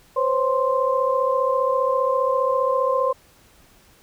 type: tone cluster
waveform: sine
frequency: 508 / 543 / 1047 Hz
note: B4 / C#5 / C6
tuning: +49 / -36 / +1 cents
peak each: -22 / -22 / -22 dBFS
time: 0.16-3.13 s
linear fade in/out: 10 ms
effects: pink hiss -54 dBFS RMS until 4.02 s